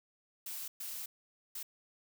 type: noise bursts at uneven times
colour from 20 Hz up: blue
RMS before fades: -42 dBFS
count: 3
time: 0.46-0.68 / 0.8-1.06 / 1.55-1.63 s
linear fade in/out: 5 ms
effects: none